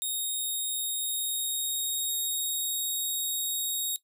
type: tone with pitch glide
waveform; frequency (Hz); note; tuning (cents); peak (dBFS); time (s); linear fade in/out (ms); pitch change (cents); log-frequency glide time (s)
10% pulse; 3729 to 3761; A#7 to A#7; 0 to +15; -22; 0.02-3.96; 0; +15; 0.96-2.82
effects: noise-tail reverb RT60 0.1 s tail -17 dB re dry